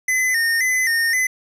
square tone with vibrato, 1927 Hz, B6, 43 cents flat, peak -17 dBFS, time 0.08-1.27 s, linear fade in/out 5 ms, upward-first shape square, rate 1.9 Hz, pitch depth 85 cents each way, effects resampled to 32000 Hz + 9-bit

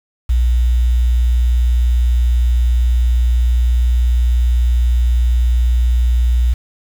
sine tone with quantisation, 60.2 Hz, B1, 44 cents flat, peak -10 dBFS, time 0.29-6.54 s, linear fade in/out 10 ms, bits 6, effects none

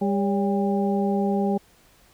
harmonic tone with a mistuned harmonic, 200 Hz, G3, 35 cents sharp, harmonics 1 / 2 / 3 / 4, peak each -22 / -26 / -31 / -29 dBFS, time 0.01-1.58 s, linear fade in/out 10 ms, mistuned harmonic 3, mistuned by -92 cents, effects pink hiss -57 dBFS RMS until 2.13 s

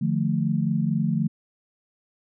sine chord, D minor, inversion none, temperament equal with one note detuned, 150.53 / 174.61 / 220 Hz, D3 / F3 / A3, +43 / 0 / 0 cents, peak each -25 dBFS, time 0.01-1.28 s, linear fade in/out 10 ms, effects none

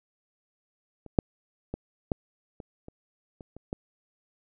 clicks, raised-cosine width 2 ms, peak -30 / -6 / -19 / -12 / -27 / -29 / -30 / -30 / -18 dBFS, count 9, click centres 1.063 / 1.188 / 1.74 / 2.118 / 2.602 / 2.884 / 3.408 / 3.566 / 3.729 s, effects none

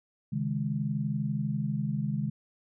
sine chord, C# suspended second, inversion none, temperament equal with one note detuned, 135.27 / 155.56 / 207.7 Hz, C#3 / D#3 / G#3, -42 / 0 / 0 cents, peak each -32 dBFS, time 0.32-2.3 s, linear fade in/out 10 ms, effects none

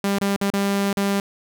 sawtooth tone with dropouts, 199 Hz, G3, 26 cents sharp, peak -15 dBFS, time 0.04-1.2 s, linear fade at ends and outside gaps 2 ms, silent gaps 0.185-0.213 / 0.363-0.413 / 0.502-0.536 / 0.929-0.971 s, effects none

